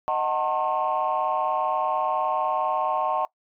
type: chord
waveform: sine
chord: D# diminished seventh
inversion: none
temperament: just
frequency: 622.3 / 746.7 / 896 / 1075.3 Hz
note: D#5 / F#5 / A5 / C6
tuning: 0 / +16 / +31 / +47 cents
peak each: -28 / -26 / -26 / -26 dBFS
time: 0.08-3.25 s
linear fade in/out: 0 ms
effects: noise-tail reverb RT60 0.1 s tail -21 dB re dry + tanh soft clip ceiling -15 dBFS